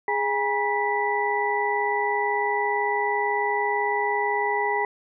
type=tone cluster; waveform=sine; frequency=415.5 / 818 / 956 / 1975 Hz; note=G#4 / G#5 / A#5 / B6; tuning=+1 / -26 / +43 / 0 cents; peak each=-27 dBFS; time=0.08-4.85 s; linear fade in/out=2 ms; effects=none